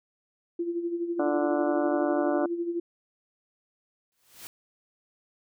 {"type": "tone with tremolo", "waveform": "sine", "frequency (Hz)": 342.3, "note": "F4", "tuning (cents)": -35, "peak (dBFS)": -25, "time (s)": [0.59, 2.8], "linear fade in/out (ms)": 5, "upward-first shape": "sine", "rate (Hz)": 12, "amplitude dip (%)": 60}
{"type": "harmonic tone", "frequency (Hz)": 146.83, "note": "D3", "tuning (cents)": 0, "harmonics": [2, 3, 4, 5, 6, 7, 8, 9, 10], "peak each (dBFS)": [-28, -37, -28, -33, -42, -41, -40, -43, -40], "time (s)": [1.19, 2.46], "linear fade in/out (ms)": 5}
{"type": "noise with exponential growth", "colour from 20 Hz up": "white", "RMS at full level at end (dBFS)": -40, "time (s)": [4.12, 4.47], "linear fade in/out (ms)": 0, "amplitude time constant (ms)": 75}
{"effects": []}